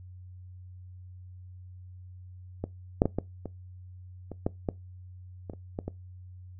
clicks, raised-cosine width 2 ms, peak -18 / -6 / -12 / -14 / -22 / -24 / -13 / -14 / -24 / -29 / -18 / -20 dBFS, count 12, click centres 2.64 / 3.019 / 3.056 / 3.186 / 3.457 / 4.317 / 4.465 / 4.688 / 5.498 / 5.535 / 5.789 / 5.88 s, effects noise-tail reverb RT60 0.2 s tail -21 dB re dry + added 91 Hz sine -44 dBFS peak until 6.59 s

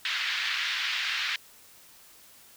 pink band-pass noise, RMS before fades -30 dBFS, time 0.05-1.36 s, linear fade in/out 2 ms, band 1600 to 4200 Hz, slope 24 dB/octave, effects white hiss -54 dBFS RMS until 2.56 s

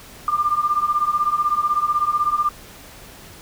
sine beating tone pair, 1187 / 1203 Hz, D6 / D6, +18 / +41 cents, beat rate 16 Hz, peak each -21 / -19 dBFS, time 0.28-2.49 s, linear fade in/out 2 ms, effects pink hiss -42 dBFS RMS until 3.41 s

